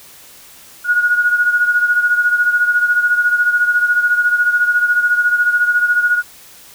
sine beating tone pair, 1446 / 1460 Hz, F#6 / F#6, -40 / -24 cents, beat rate 14 Hz, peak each -12 / -18 dBFS, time 0.84-6.23 s, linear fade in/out 50 ms, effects white hiss -41 dBFS RMS until 6.74 s

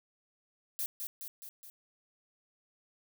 violet noise with echo, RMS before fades -35 dBFS, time 0.79-0.86 s, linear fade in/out 0 ms, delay 210 ms, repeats 4, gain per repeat -4 dB, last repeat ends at 1.7 s, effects none

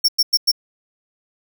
45% pulse tone bursts, 5470 Hz, F8, 37 cents flat, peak -12 dBFS, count 4, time 0.04-0.517 s, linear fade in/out 10 ms, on 45 ms, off 99 ms, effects none

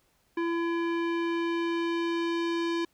square tone with low-pass filter sweep, 337.2 Hz, E4, 39 cents sharp, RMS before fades -29 dBFS, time 0.37-2.85 s, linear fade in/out 5 ms, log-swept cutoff 2000 to 4200 Hz, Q 1.2, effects pink hiss -69 dBFS RMS until 2.93 s

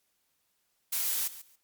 blue noise with echo, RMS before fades -30 dBFS, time 0.92-1.28 s, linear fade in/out 10 ms, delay 140 ms, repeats 2, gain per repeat -15 dB, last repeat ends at 1.56 s, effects white hiss -75 dBFS RMS until 1.63 s + MP3 96 kbps

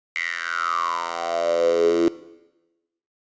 10% pulse tone with high-pass filter sweep, 84.7 Hz, E2, 48 cents sharp, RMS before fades -22 dBFS, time 0.16-2.08 s, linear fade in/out 0 ms, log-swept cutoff 2100 to 340 Hz, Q 10, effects noise-tail reverb RT60 1.0 s tail -17 dB re dry + resampled to 16000 Hz

